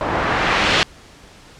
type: noise with low-pass filter sweep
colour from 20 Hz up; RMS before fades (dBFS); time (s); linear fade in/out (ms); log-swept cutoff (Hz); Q
white; -18; 0.01-0.83; 0; 880 to 3500; 1
effects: pink hiss -44 dBFS RMS until 1.59 s + low-pass 7000 Hz 12 dB/octave